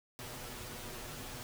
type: noise with comb filter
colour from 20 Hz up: pink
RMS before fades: -45 dBFS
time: 0.19-1.43 s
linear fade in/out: 0 ms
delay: 8.2 ms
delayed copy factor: +0.65
effects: none